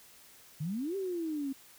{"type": "exponential two-way sweep", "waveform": "sine", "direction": "up then down", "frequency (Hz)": [142.1, 398.7, 265.5], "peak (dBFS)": -32, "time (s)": [0.6, 1.53], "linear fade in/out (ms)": 10, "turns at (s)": 0.96, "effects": ["white hiss -57 dBFS RMS until 1.78 s"]}